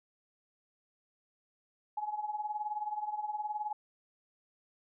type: tone with tremolo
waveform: sine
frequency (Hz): 844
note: G#5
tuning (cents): +28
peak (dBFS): -30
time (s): 1.97-3.73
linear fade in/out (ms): 5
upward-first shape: triangle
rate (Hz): 19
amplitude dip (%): 85
effects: none